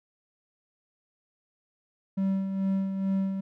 triangle tone with tremolo, 193.1 Hz, G3, 26 cents flat, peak -21 dBFS, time 2.17-3.41 s, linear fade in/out 10 ms, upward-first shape sine, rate 2.3 Hz, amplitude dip 50%, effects none

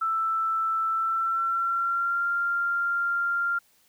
sine tone with pitch glide, 1325 to 1390.9 Hz, E6 to F6, +9 to -7 cents, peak -23 dBFS, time 0.01-3.59 s, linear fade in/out 10 ms, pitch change +84 cents, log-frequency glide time 0.88-2.28 s, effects white hiss -63 dBFS RMS until 3.88 s

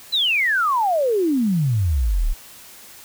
sine exponential sweep, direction down, 4106 to 30.87 Hz, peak -16 dBFS, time 0.12-2.34 s, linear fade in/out 20 ms, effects white hiss -43 dBFS RMS until 3.04 s

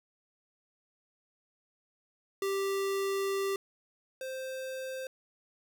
square tone pair in turn, 392 / 523.3 Hz, G4 / C5, 0 / 0 cents, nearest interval perfect fourth, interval 500 cents, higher second, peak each -30 / -37 dBFS, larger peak first, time 2.42-3.56 / 4.21-5.07 s, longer first, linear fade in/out 2 ms, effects none

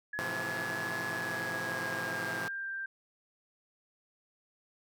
sine tone with pitch glide, 1692 to 1578.7 Hz, G#6 to G6, +32 to +12 cents, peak -35 dBFS, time 0.13-2.86 s, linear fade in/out 5 ms, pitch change -120 cents, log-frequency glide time 1.1-2.71 s
5% pulse chord, F major seventh, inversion first, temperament equal with one note detuned, 107.43 / 130.81 / 164.81 / 174.61 Hz, A2 / C3 / E3 / F3, -41 / 0 / 0 / 0 cents, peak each -31 dBFS, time 0.19-2.48 s, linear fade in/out 0 ms
effects none

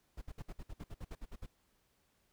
brown noise bursts, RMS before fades -44 dBFS, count 13, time 0.17-1.465 s, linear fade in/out 10 ms, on 47 ms, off 57 ms, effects pink hiss -75 dBFS RMS until 2.32 s

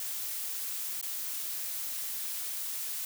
blue noise with dropouts, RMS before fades -36 dBFS, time 0-3.05 s, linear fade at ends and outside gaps 2 ms, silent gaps 1.013-1.027 s, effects none

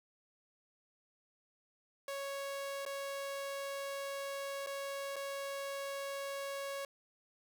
sawtooth tone with dropouts, 554.4 Hz, C#5, in tune, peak -35 dBFS, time 2.08-6.85 s, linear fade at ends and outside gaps 2 ms, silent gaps 2.852-2.862 / 4.663-4.67 / 5.159-5.164 s, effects none

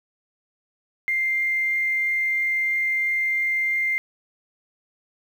sine tone with quantisation, 2099 Hz, C7, 5 cents sharp, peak -20 dBFS, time 1.08-3.98 s, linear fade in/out 0 ms, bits 8, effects none

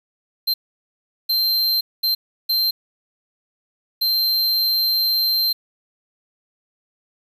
square tone bursts at uneven times, 4141 Hz, C8, 19 cents flat, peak -17 dBFS, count 5, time 0.47-0.54 / 1.29-1.81 / 2.03-2.15 / 2.49-2.71 / 4.01-5.53 s, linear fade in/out 10 ms, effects 8-bit

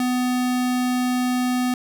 square tone, 250 Hz, B3, 21 cents sharp, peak -20 dBFS, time 0-1.74 s, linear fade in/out 2 ms, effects none

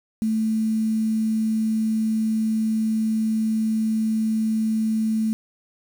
sine tone with quantisation, 220 Hz, A3, in tune, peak -19 dBFS, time 0.22-5.33 s, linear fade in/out 0 ms, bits 7, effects none

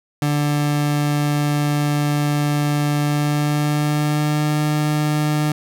30% pulse tone with pitch glide, 146.83 to 150.61 Hz, D3 to D3, 0 to +44 cents, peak -14 dBFS, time 0.22-5.52 s, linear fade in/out 2 ms, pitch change +44 cents, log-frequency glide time 3-4.57 s, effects none

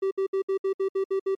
triangle tone bursts, 386.8 Hz, G4, 23 cents flat, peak -20 dBFS, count 9, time 0.02-1.352 s, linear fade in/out 10 ms, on 92 ms, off 63 ms, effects MP3 64 kbps

